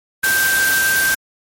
sine tone in noise, 1568 Hz, G6, in tune, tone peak -14 dBFS, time 0.23-1.15 s, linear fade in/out 10 ms, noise white, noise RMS -20 dBFS, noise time 0.23-1.15 s, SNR +3 dB, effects MP3 64 kbps

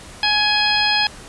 harmonic tone with a mistuned harmonic, 840 Hz, G#5, 19 cents sharp, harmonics 1 / 2 / 3 / 4 / 5 / 6, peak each -22 / -22 / -22 / -22 / -22 / -22 dBFS, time 0.23-1.07 s, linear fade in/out 2 ms, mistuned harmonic 4, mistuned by -37 cents, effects pink hiss -39 dBFS RMS until 1.28 s + resampled to 24000 Hz

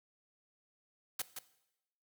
white noise with echo, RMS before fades -36 dBFS, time 1.19-1.22 s, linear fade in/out 5 ms, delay 170 ms, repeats 1, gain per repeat -7 dB, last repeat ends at 1.39 s, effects noise-tail reverb RT60 0.9 s tail -17 dB re dry + high-pass 150 Hz 12 dB/octave

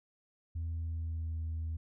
sine tone with pitch glide, 82.41 to 80.57 Hz, E2 to E2, 0 to -39 cents, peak -32 dBFS, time 0.55-1.77 s, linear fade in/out 10 ms, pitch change -39 cents, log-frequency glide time 0.69-1.47 s, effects tanh soft clip ceiling -32 dBFS

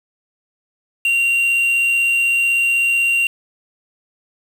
triangle tone with quantisation, 2761 Hz, F7, 20 cents flat, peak -12 dBFS, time 1.05-3.27 s, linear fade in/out 2 ms, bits 5, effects none

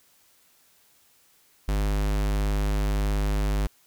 square tone, 50.8 Hz, G#1, 38 cents flat, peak -23 dBFS, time 1.68-3.67 s, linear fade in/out 5 ms, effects white hiss -61 dBFS RMS until 3.86 s

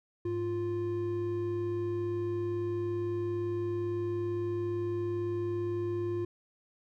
triangle tone pair together, 103.82 / 349.2 Hz, G#2 / F4, 0 / 0 cents, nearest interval octave + major sixth, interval 2100 cents, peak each -35 / -29 dBFS, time 0.25-6.25 s, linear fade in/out 5 ms, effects none

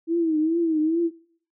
sine tone with vibrato, 323.2 Hz, E4, 34 cents flat, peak -19 dBFS, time 0.07-1.11 s, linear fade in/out 50 ms, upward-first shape triangle, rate 2.4 Hz, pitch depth 110 cents each way, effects noise-tail reverb RT60 0.5 s tail -17 dB re dry

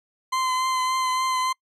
40% pulse tone with vibrato, 1032 Hz, C6, 24 cents flat, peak -21 dBFS, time 0.32-1.53 s, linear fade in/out 10 ms, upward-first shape triangle, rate 3.5 Hz, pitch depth 22 cents each way, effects noise-tail reverb RT60 0.1 s tail -26 dB re dry + low-pass 9000 Hz 12 dB/octave

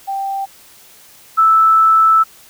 sine tone pair in turn, 784 / 1315.4 Hz, G5 / E6, 0 / -4 cents, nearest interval major sixth, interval 896 cents, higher second, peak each -18 / -7 dBFS, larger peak second, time 0.07-0.46 / 1.37-2.24 s, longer second, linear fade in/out 20 ms, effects white hiss -44 dBFS RMS until 2.49 s

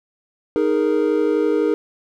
triangle chord, D# suspended fourth, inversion none, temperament just, 311.1 / 414.8 / 466.7 Hz, D#4 / G#4 / A#4, 0 / -2 / +2 cents, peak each -18 dBFS, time 0.56-1.74 s, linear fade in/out 0 ms, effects none

